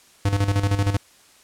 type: tone with tremolo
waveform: square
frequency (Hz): 100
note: G2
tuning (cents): +35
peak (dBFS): -17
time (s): 0.25-0.97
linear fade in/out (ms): 5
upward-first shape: square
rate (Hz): 13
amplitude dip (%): 65
effects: white hiss -53 dBFS RMS until 1.43 s + low-pass 10000 Hz 12 dB/octave